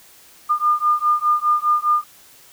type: beating tone pair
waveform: sine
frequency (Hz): 1207 / 1211.9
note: D6 / D#6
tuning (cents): +47 / -46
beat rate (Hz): 4.9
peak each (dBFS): -18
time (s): 0.49-2.04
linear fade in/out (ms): 20
effects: white hiss -48 dBFS RMS until 2.52 s